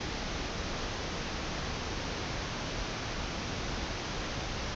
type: low-pass noise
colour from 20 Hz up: pink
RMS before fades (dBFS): -36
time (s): 0-4.75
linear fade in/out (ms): 10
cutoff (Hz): 6400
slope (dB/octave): 96
effects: none